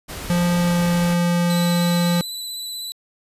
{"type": "noise", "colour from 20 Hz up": "pink", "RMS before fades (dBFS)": -32, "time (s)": [0.08, 1.15], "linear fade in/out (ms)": 20}
{"type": "tone with pitch glide", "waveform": "square", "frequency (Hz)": [174.8, 173.69], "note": ["F3", "F3"], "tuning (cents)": [2, -9], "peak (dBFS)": -17, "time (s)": [0.3, 2.21], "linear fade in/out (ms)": 0, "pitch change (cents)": -11, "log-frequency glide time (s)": [0.57, 0.84]}
{"type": "tone with vibrato", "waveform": "sawtooth", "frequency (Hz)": 3986, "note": "B7", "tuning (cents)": 15, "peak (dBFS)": -25, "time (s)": [1.5, 2.92], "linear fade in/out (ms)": 0, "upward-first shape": "triangle", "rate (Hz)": 16, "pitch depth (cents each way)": 34}
{"effects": ["resampled to 32000 Hz"]}